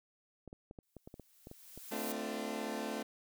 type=clicks; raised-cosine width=2 ms; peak=-35 dBFS; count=11; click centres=0.477 / 0.529 / 0.711 / 0.788 / 0.967 / 1.075 / 1.141 / 1.197 / 1.471 / 1.514 / 1.776 s
type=noise with exponential growth; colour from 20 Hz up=blue; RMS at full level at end=-42 dBFS; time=0.83-2.12 s; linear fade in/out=1 ms; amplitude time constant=280 ms
type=chord; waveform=20% pulse; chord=D minor seventh; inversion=second; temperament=equal with one note detuned; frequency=220 / 256.8 / 293.7 / 349.2 Hz; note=A3 / C4 / D4 / F4; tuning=0 / -32 / 0 / 0 cents; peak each=-36 / -38 / -39 / -41 dBFS; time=1.91-3.03 s; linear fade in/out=10 ms
effects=none